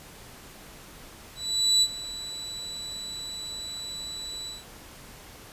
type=tone with ADSR envelope; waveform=35% pulse; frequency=3951 Hz; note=B7; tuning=in tune; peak=-15 dBFS; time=1.35-4.65 s; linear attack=470 ms; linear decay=53 ms; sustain=-17 dB; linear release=170 ms; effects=pink hiss -47 dBFS RMS until 5.52 s + resampled to 32000 Hz